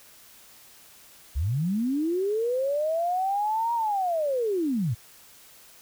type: linear two-way sweep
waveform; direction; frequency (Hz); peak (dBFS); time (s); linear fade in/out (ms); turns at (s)
sine; up then down; 58.27 to 949 to 97.2; -23; 1.35-4.95; 20; 3.74
effects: white hiss -52 dBFS RMS until 5.81 s